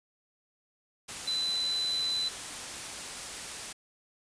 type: tone in noise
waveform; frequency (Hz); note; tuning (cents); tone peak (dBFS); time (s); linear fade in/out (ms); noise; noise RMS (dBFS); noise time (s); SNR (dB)
sine; 4009; B7; +25; -28; 1.27-2.29; 10; white; -39; 1.08-3.73; +8
effects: resampled to 22050 Hz